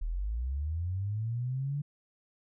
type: linear sweep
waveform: sine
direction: up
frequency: 36.14 to 146.83 Hz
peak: -30 dBFS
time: 0.01-1.82 s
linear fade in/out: 10 ms
effects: none